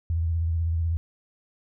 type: tone with vibrato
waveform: sine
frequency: 82.7 Hz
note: E2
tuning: 6 cents sharp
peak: -22 dBFS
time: 0.1-0.97 s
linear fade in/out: 0 ms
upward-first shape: triangle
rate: 16 Hz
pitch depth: 70 cents each way
effects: none